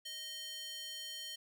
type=tone with high-pass filter; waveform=square; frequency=622.3 Hz; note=D#5; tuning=in tune; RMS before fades=-45 dBFS; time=0.05-1.36 s; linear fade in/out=10 ms; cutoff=3300 Hz; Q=2.3; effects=none